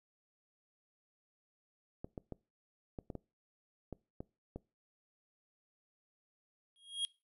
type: clicks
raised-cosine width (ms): 2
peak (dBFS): -29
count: 9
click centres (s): 2.045 / 2.178 / 2.323 / 2.988 / 3.102 / 3.153 / 3.927 / 4.205 / 4.56
type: tone with exponential growth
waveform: square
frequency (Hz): 3270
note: G#7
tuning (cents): -28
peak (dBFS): -31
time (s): 6.76-7.05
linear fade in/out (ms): 0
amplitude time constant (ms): 63
effects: noise-tail reverb RT60 0.3 s tail -23 dB re dry + resampled to 32000 Hz